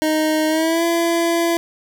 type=tone with pitch glide; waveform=25% pulse; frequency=311.1 to 337.3 Hz; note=D#4 to E4; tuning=0 to +40 cents; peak=-12 dBFS; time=0.02-1.57 s; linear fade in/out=0 ms; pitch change=+140 cents; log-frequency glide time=0.48-0.84 s; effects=none